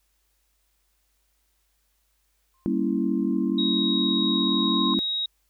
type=tone with exponential growth; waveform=sine; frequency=1055 Hz; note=C6; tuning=14 cents sharp; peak=-26 dBFS; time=2.54-4.94 s; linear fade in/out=1 ms; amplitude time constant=520 ms
type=chord; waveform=sine; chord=G diminished seventh; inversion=none; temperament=equal; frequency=196 / 233.1 / 277.2 / 329.6 Hz; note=G3 / Bb3 / Db4 / Fb4; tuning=0 / 0 / 0 / 0 cents; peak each=-27 dBFS; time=2.66-4.99 s; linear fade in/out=0 ms
type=tone; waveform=sine; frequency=3796 Hz; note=A#7; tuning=31 cents sharp; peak=-24 dBFS; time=3.58-5.26 s; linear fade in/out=5 ms
effects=added 50 Hz sine -70 dBFS peak until 5.49 s + white hiss -71 dBFS RMS until 5.49 s